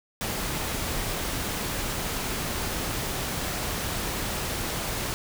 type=noise; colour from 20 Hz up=pink; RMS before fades=-30 dBFS; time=0.21-5.14 s; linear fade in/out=0 ms; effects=none